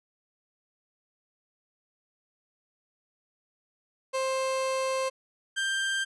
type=tone pair in turn; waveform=30% pulse; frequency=527 / 1579.2 Hz; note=C5 / G6; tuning=+12 / +12 cents; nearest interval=octave + perfect fifth; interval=1900 cents; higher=second; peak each=-24 dBFS; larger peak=neither; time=4.13-5.1 / 5.56-6.05 s; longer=first; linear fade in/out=20 ms; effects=resampled to 24000 Hz